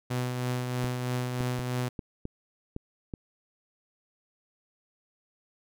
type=tone with tremolo; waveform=sawtooth; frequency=125 Hz; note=B2; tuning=21 cents sharp; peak=-23 dBFS; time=0.1-1.89 s; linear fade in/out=10 ms; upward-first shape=triangle; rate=3.1 Hz; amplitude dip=40%
type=clicks; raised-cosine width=3 ms; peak=-22 dBFS; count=7; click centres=0.844 / 1.407 / 1.593 / 1.992 / 2.254 / 2.764 / 3.138 s
effects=none